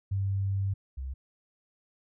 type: tone pair in turn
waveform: sine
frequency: 97.9 / 66.02 Hz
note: G2 / C2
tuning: -2 / +16 cents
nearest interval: perfect fifth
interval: 682 cents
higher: first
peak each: -26 / -33 dBFS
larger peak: first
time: 0.11-0.74 / 0.97-1.14 s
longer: first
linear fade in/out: 10 ms
effects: none